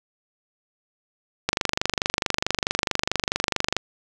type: click train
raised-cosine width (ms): 0.2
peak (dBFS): -3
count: 57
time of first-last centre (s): 1.49-3.766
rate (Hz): 24.6
effects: none